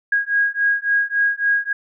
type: beating tone pair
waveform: sine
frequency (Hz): 1639 / 1642.6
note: G#6 / G#6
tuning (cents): -23 / -20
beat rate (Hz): 3.6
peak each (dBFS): -19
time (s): 0.12-1.73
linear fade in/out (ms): 5
effects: none